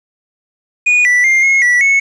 triangle tone with pitch steps, 2459 / 1968 / 2110 / 2164 / 1952 / 2201 Hz, D#7 / B6 / C7 / C#7 / B6 / C#7, -21 / -7 / +14 / -42 / -21 / -13 cents, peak -6 dBFS, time 0.86-2 s, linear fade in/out 10 ms, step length 190 ms, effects resampled to 22050 Hz + 7-bit

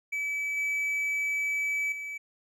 triangle tone with level steps, 2296 Hz, D7, 40 cents flat, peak -27 / -25 / -33 dBFS, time 0.12-2.18 s, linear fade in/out 10 ms, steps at 0.57 / 1.92 s, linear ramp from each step 2 ms, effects none

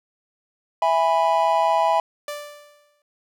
triangle chord, E major, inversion none, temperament just, 659.3 / 824.1 / 988.9 Hz, E5 / G#5 / B5, 0 / -14 / +2 cents, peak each -19 dBFS, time 0.82-2 s, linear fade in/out 2 ms
sawtooth tone with exponential decay, 587.3 Hz, D5, in tune, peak -23 dBFS, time 2.28-3.02 s, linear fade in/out 2 ms, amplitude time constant 160 ms
effects none

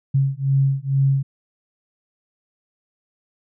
sine beating tone pair, 135.5 / 137.7 Hz, C#3 / C#3, -39 / -11 cents, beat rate 2.2 Hz, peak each -19 dBFS, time 0.14-1.23 s, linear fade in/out 10 ms, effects none

